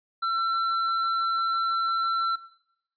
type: tone with tanh clipping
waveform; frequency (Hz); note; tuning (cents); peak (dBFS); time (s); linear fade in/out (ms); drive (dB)
sine; 1347; E6; +37; -26; 0.22-2.36; 10; 12
effects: noise-tail reverb RT60 0.8 s tail -18 dB re dry + resampled to 11025 Hz